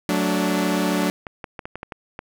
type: chord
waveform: sawtooth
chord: D major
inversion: first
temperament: equal with one note detuned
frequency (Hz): 185 / 220 / 291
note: F#3 / A3 / D4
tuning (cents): 0 / 0 / -16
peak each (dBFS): -19 / -22 / -19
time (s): 0.09-1.1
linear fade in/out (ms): 0
type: clicks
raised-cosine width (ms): 0.5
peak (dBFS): -17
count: 8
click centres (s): 1.268 / 1.442 / 1.592 / 1.655 / 1.756 / 1.831 / 1.922 / 2.191
effects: none